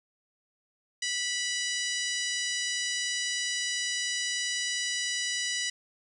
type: harmonic tone with a mistuned harmonic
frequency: 983 Hz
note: B5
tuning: 8 cents flat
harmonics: 2 / 3 / 4 / 5 / 6 / 7 / 8 / 9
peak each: -34 / -35 / -37 / -37 / -37 / -40 / -42 / -42 dBFS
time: 1.02-5.7 s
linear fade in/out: 5 ms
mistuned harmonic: 6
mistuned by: -17 cents
effects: 10-bit